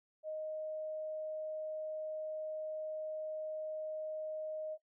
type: tone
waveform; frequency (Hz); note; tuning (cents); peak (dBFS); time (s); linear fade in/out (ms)
sine; 622.3; D#5; 0; -38; 0.23-4.78; 50
effects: noise-tail reverb RT60 0.1 s tail -18 dB re dry